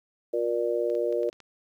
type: harmonic tone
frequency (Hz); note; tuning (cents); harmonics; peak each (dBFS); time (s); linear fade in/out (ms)
118.6; A#2; +30; 3 / 4 / 5; -29 / -27 / -29; 0.33-1.3; 10
type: clicks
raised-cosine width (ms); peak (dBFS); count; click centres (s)
0.2; -32; 7; 0.9 / 0.951 / 1.126 / 1.232 / 1.289 / 1.329 / 1.403
effects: 10-bit